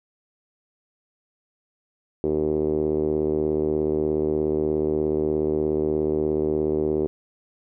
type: tone with low-pass filter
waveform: 5% pulse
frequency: 76.8 Hz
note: D#2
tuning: 22 cents flat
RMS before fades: -23 dBFS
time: 2.24-7.07 s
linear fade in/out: 0 ms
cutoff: 390 Hz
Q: 4.6
effects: none